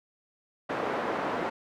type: band-pass noise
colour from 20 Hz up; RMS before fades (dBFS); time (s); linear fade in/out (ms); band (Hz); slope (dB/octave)
pink; -31; 0.69-1.5; 10; 350 to 1300; 12
effects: none